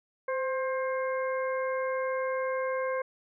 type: harmonic tone with a mistuned harmonic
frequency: 531 Hz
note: C5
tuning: 25 cents sharp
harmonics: 1 / 2 / 3 / 4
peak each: -29 / -35 / -39 / -41 dBFS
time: 0.28-3.02 s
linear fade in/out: 5 ms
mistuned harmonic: 1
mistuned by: -38 cents
effects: none